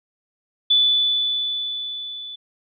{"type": "tone with level ramp", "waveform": "sine", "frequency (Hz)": 3478, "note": "A7", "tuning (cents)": -21, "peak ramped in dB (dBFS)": [-12, -32], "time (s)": [0.7, 2.36], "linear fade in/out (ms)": 10, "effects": []}